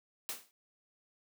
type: noise with exponential decay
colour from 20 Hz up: white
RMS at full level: -35 dBFS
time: 0.29-0.51 s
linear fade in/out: 0 ms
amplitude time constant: 46 ms
effects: high-pass 200 Hz 12 dB/octave